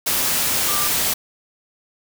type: tone in noise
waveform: sine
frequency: 1187 Hz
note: D6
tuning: 18 cents sharp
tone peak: -26 dBFS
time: 0.68-0.88 s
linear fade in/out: 10 ms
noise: white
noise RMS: -20 dBFS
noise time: 0.06-1.14 s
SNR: -9 dB
effects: none